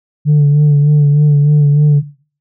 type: tone with vibrato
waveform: sine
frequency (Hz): 146.83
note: D3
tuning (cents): 0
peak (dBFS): -3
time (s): 0.25-2.03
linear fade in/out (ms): 50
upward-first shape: sine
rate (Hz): 3.3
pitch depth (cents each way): 36
effects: noise-tail reverb RT60 0.4 s tail -17 dB re dry + tanh soft clip ceiling -4 dBFS